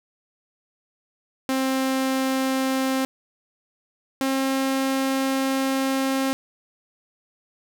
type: tone pair in turn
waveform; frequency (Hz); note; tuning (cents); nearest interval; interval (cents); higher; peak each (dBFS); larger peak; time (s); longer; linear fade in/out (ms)
sawtooth; 264.3 / 267.7; C4 / C4; +18 / +40; unison; 22; second; -17 / -17; neither; 1.49-3.05 / 4.21-6.33; second; 0
effects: none